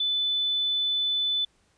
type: tone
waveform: sine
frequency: 3500 Hz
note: A7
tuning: 10 cents flat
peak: -23 dBFS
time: 0-1.45 s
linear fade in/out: 5 ms
effects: pink hiss -66 dBFS RMS until 1.77 s + resampled to 22050 Hz